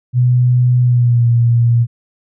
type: tone with pitch glide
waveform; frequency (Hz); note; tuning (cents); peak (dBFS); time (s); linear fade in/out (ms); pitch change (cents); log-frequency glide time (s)
sine; 124.1 to 118.15; B2 to A#2; +9 to +24; -8; 0.13-1.87; 50; -85; 0.81-1.27
effects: none